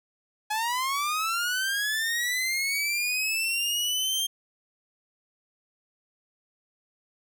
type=linear sweep; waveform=sawtooth; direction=up; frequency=838 to 3200 Hz; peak=-22 dBFS; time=0.5-4.27 s; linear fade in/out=10 ms; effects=none